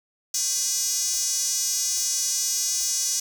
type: tone with high-pass filter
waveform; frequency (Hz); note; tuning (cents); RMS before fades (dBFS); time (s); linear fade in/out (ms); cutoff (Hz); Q
square; 224.7; A3; +37; -25; 0.34-3.2; 5; 6100; 4.3
effects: none